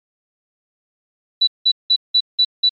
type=tone bursts; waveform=sine; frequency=3956 Hz; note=B7; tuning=2 cents sharp; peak=-10 dBFS; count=6; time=1.41-2.694 s; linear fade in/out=10 ms; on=64 ms; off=180 ms; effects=MP3 64 kbps